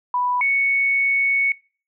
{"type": "tone pair in turn", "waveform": "sine", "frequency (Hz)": [987.8, 2218], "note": ["B5", "C#7"], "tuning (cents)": [0, 0], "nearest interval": "octave + major second", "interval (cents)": 1400, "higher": "second", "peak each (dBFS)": [-18, -16], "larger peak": "second", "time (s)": [[0.14, 0.41], [0.41, 1.52]], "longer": "second", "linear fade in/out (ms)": 2, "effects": ["noise-tail reverb RT60 0.4 s tail -24 dB re dry"]}